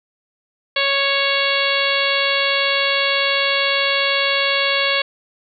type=harmonic tone with a mistuned harmonic; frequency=554 Hz; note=C#5; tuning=1 cent flat; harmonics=1 / 2 / 3 / 4 / 5 / 6 / 7 / 8; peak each=-23 / -25 / -24 / -22 / -23 / -23 / -27 / -26 dBFS; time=0.76-5.02 s; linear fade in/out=5 ms; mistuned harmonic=6; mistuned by=+21 cents; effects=none